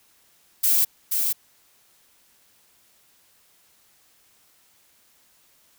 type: noise with echo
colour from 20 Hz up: violet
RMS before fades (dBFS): -19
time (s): 0.63-0.85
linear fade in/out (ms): 10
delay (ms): 480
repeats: 1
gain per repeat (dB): -4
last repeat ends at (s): 1.33
effects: white hiss -60 dBFS RMS until 5.78 s